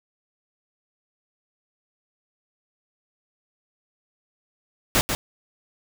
pink noise with echo, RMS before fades -19 dBFS, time 4.95-5.01 s, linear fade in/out 0 ms, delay 140 ms, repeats 1, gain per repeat -6 dB, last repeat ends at 5.15 s, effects none

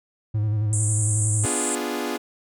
triangle tone with vibrato, 106.5 Hz, G#2, 44 cents sharp, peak -18 dBFS, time 0.34-1.46 s, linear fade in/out 10 ms, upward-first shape square, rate 11 Hz, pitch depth 37 cents each way
pink band-pass noise, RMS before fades -27 dBFS, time 0.73-1.75 s, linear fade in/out 0 ms, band 7200 to 9600 Hz, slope 96 dB/octave
sawtooth chord, B diminished seventh, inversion none, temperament equal, 246.9 / 293.7 / 349.2 / 415.3 Hz, B3 / D4 / F4 / Ab4, 0 / 0 / 0 / 0 cents, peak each -27 dBFS, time 1.43-2.18 s, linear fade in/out 20 ms
effects none

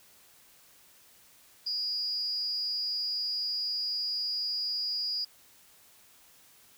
sine tone with amplitude modulation, 4894 Hz, D#8, 29 cents flat, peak -26 dBFS, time 1.66-5.25 s, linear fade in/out 10 ms, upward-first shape sine, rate 224 Hz, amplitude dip 75%, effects white hiss -59 dBFS RMS until 6.77 s

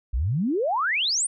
sine exponential sweep, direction up, 52.2 to 9600 Hz, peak -21 dBFS, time 0.13-1.27 s, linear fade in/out 10 ms, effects none

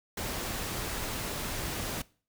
pink noise, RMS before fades -35 dBFS, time 0.17-2.02 s, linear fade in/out 5 ms, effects noise-tail reverb RT60 0.4 s tail -21 dB re dry

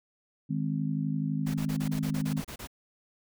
sine chord, Ab major, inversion second, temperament just, 155.74 / 207.7 / 259.6 Hz, Eb3 / Ab3 / C4, +2 / 0 / -13 cents, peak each -30 / -33 / -33 dBFS, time 0.49-2.42 s, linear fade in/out 20 ms
pink noise bursts, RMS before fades -41 dBFS, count 11, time 1.46-2.673 s, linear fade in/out 10 ms, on 83 ms, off 30 ms
effects none

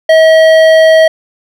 triangle tone with hard clipping, 640 Hz, D#5, 49 cents sharp, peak -4 dBFS, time 0.09-1.08 s, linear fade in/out 5 ms, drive 15 dB, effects none

